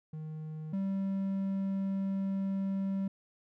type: tone pair in turn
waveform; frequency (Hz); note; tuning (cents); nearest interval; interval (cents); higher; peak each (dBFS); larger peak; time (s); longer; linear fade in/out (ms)
triangle; 155.9 / 194.19; D#3 / G3; +4 / -16; major third; 380; second; -36 / -28; second; 0.13-0.73 / 0.73-3.08; second; 5
effects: none